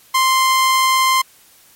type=tone; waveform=sawtooth; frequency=1046.5 Hz; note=C6; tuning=in tune; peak=-8 dBFS; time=0.14-1.22 s; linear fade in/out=10 ms; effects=white hiss -49 dBFS RMS until 1.75 s + MP3 64 kbps